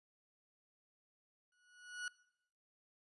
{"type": "tone with exponential growth", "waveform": "40% pulse", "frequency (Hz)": 1464, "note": "F#6", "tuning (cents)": -19, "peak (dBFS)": -38, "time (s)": [1.52, 2.08], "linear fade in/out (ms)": 2, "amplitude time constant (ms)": 120, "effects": ["noise-tail reverb RT60 0.8 s tail -22 dB re dry", "resampled to 24000 Hz"]}